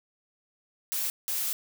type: noise bursts at uneven times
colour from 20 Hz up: blue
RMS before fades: -30 dBFS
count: 2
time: 0.92-1.1 / 1.28-1.53 s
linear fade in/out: 0 ms
effects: none